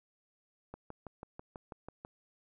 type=click train; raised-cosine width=1 ms; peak=-30 dBFS; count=9; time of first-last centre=0.74-2.049 s; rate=6.11 Hz; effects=none